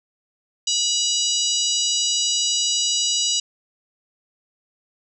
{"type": "harmonic tone", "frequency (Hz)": 972, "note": "B5", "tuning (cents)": -28, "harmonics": [3, 4, 5, 6, 7, 8], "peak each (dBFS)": [-24, -25, -26, -27, -27, -28], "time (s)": [0.67, 3.4], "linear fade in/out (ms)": 5, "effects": []}